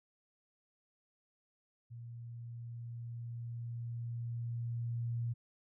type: tone with level ramp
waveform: sine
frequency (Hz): 117.8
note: A#2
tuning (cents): +19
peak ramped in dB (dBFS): -45 to -33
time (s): 1.9-5.34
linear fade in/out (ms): 20
effects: none